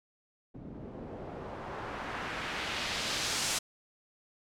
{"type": "noise with low-pass filter sweep", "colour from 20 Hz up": "white", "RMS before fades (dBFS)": -37, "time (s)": [0.54, 3.59], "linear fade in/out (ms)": 10, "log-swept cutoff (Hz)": [260, 8100], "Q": 1, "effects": []}